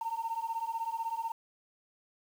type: beating tone pair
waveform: sine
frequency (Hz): 902 / 918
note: A5 / A#5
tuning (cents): +43 / -27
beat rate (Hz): 16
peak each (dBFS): -35 / -34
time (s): 0.01-1.32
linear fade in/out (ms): 5
effects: tanh soft clip ceiling -27 dBFS + 9-bit